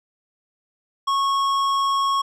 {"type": "tone with tanh clipping", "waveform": "sine", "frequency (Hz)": 1099, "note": "C#6", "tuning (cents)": -15, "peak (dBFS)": -20, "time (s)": [1.07, 2.22], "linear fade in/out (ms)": 10, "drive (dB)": 13, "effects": []}